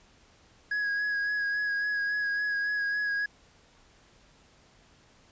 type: tone with vibrato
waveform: triangle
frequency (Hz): 1661.2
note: G#6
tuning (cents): 0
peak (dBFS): -25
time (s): 0.71-3.26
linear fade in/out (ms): 5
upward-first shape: sine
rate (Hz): 3.6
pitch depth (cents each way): 21
effects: pink hiss -60 dBFS RMS until 5.31 s + resampled to 16000 Hz